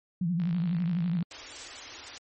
sine tone with vibrato, 173 Hz, F3, 16 cents flat, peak -25 dBFS, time 0.21-1.23 s, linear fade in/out 5 ms, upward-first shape sine, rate 12 Hz, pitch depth 110 cents each way
click train, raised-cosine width 0.3 ms, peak -30 dBFS, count 46, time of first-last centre 0.4-1.226 s, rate 54.5 Hz
white band-stop noise, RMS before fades -41 dBFS, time 1.31-2.18 s, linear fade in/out 2 ms, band 120 to 240 Hz, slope 96 dB/octave
effects MP3 32 kbps

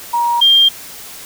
sine tone pair in turn, 947 / 3195 Hz, A#5 / G7, +27 / +32 cents, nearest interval octave + major sixth, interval 2105 cents, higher second, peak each -12 / -6 dBFS, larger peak second, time 0.13-0.41 / 0.41-0.69 s, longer neither, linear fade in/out 10 ms, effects white hiss -33 dBFS RMS until 1.25 s

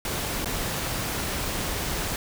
pink noise with dropouts, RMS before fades -29 dBFS, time 0.05-2.16 s, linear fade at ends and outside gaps 1 ms, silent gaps 0.446-0.457 s, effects none

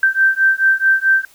sine beating tone pair, 1560 / 1564.6 Hz, G6 / G6, -9 / -4 cents, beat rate 4.6 Hz, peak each -14 dBFS, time 0.03-1.25 s, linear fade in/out 2 ms, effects white hiss -49 dBFS RMS until 1.34 s

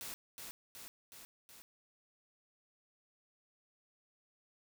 white noise with echo, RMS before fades -45 dBFS, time 0.01-0.14 s, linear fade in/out 0 ms, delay 370 ms, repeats 4, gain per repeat -3 dB, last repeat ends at 1.62 s, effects none

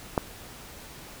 click, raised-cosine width 1 ms, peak -8 dBFS, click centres 0.178 s, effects pink hiss -45 dBFS RMS until 1.2 s

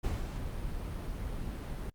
brown noise with ADSR envelope, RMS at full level -32 dBFS, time 0.03-1.9 s, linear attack 16 ms, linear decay 180 ms, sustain -5 dB, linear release 5 ms, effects Opus 48 kbps

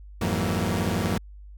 sawtooth tone cluster, 87.8 / 104.3 / 164.4 / 188.1 / 232.1 Hz, F2 / G#2 / E3 / F#3 / A#3, +10 / +8 / -4 / +29 / -7 cents, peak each -26 dBFS, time 0.21-1.18 s, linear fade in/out 5 ms, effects added 50 Hz sine -41 dBFS peak until 1.57 s

